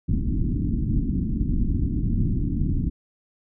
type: low-pass noise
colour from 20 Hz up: pink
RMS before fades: -23 dBFS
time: 0.08-2.9 s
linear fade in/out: 10 ms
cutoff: 300 Hz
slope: 48 dB/octave
effects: none